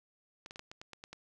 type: clicks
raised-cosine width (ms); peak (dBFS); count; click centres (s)
0.2; -29; 9; 0.461 / 0.509 / 0.559 / 0.594 / 0.715 / 0.815 / 0.933 / 1.039 / 1.13
effects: none